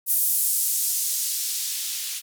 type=noise with band-pass filter sweep; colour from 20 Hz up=violet; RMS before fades=-25 dBFS; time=0.06-2.22 s; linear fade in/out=50 ms; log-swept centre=12000 to 2900 Hz; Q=0.87; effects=none